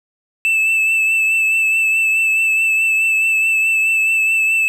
triangle tone with vibrato, 2637 Hz, E7, in tune, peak -11 dBFS, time 0.45-4.68 s, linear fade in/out 0 ms, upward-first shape triangle, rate 4.7 Hz, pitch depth 28 cents each way, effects none

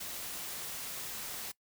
white noise, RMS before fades -41 dBFS, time 0-1.52 s, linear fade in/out 10 ms, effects noise-tail reverb RT60 0.1 s tail -21 dB re dry

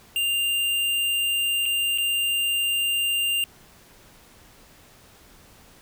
square tone with dropouts, 2794 Hz, F7, in tune, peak -22 dBFS, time 0.16-3.44 s, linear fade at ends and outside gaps 1 ms, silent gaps 1.656-1.66 / 1.977-1.983 s, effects pink hiss -52 dBFS RMS until 5.81 s

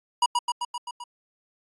square tone with echo, 966 Hz, B5, 39 cents flat, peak -18 dBFS, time 0.22-0.26 s, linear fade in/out 5 ms, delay 130 ms, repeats 6, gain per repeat -3 dB, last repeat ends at 1.04 s, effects AAC 32 kbps

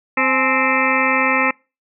harmonic tone with a mistuned harmonic, 261.4 Hz, C4, 1 cent flat, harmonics 1 / 2 / 3 / 4 / 5 / 7 / 8 / 9 / 10, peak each -23 / -24 / -25 / -23 / -22 / -22 / -21 / -23 / -24 dBFS, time 0.17-1.51 s, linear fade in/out 5 ms, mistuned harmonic 3, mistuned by +130 cents, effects noise-tail reverb RT60 0.3 s tail -26 dB re dry

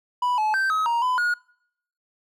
triangle tone with pitch steps, 986 / 859 / 1559 / 1274 / 938 / 1006 / 1442 Hz, B5 / A5 / G6 / D#6 / A#5 / B5 / F#6, -3 / -42 / -10 / +41 / +11 / +32 / -45 cents, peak -18 dBFS, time 0.22-1.34 s, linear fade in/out 5 ms, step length 160 ms, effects noise-tail reverb RT60 0.7 s tail -26 dB re dry

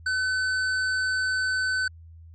square tone, 1516 Hz, F#6, 42 cents sharp, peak -24 dBFS, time 0.06-1.88 s, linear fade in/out 5 ms, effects added 82 Hz sine -44 dBFS peak until 2.34 s + resampled to 16000 Hz

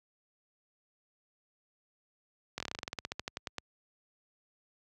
slowing click train, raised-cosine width 0.2 ms, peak -18 dBFS, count 19, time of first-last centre 2.58-3.583 s, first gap 22 ms, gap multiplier 1.1, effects high-pass 60 Hz 12 dB/octave

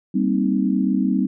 sine chord, C minor seventh, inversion second, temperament equal, 196 / 233.1 / 261.6 / 311.1 Hz, G3 / Bb3 / C4 / Eb4, 0 / 0 / 0 / 0 cents, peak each -20 / -25 / -21 / -25 dBFS, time 0.14-1.27 s, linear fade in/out 10 ms, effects none

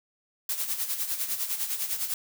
blue noise with tremolo, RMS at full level -28 dBFS, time 0.49-2.14 s, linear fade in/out 2 ms, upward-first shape sine, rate 9.9 Hz, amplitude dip 65%, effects none

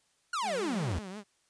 45% pulse exponential sweep, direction down, 1480 to 73.3 Hz, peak -30 dBFS, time 0.33-0.99 s, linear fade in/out 5 ms
sawtooth tone with vibrato, 197.7 Hz, G3, 15 cents sharp, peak -36 dBFS, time 0.42-1.24 s, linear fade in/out 50 ms, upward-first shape triangle, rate 5.6 Hz, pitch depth 170 cents each way
effects white hiss -71 dBFS RMS until 1.49 s + resampled to 22050 Hz

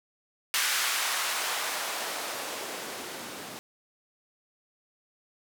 blue noise with band-pass filter sweep, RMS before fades -32 dBFS, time 0.54-3.59 s, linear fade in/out 0 ms, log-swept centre 1700 to 220 Hz, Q 0.92, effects none

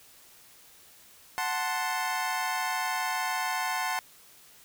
25% pulse chord, F# diminished, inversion none, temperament equal, 740 / 880 / 1046.5 Hz, F#5 / A5 / C6, 0 / 0 / 0 cents, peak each -29 dBFS, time 1.38-3.99 s, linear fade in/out 0 ms, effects white hiss -55 dBFS RMS until 4.64 s

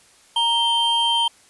triangle tone pair together, 932.3 / 3149 Hz, A#5 / G7, 0 / +7 cents, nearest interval octave + major sixth, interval 2107 cents, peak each -19 / -17 dBFS, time 0.36-1.28 s, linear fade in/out 5 ms, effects white hiss -53 dBFS RMS until 1.49 s + resampled to 24000 Hz

